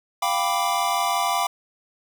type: chord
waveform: square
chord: G dominant seventh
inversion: third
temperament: equal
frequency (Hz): 698.5 / 784 / 987.8 / 1174.7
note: F5 / G5 / B5 / D6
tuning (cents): 0 / 0 / 0 / 0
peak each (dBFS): -27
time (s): 0.22-1.47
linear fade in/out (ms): 5
effects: none